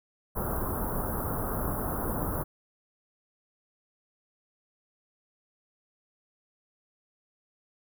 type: band-stop noise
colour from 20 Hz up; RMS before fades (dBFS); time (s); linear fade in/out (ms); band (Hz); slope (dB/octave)
pink; -31; 0.35-2.44; 20; 1400 to 11000; 48
effects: none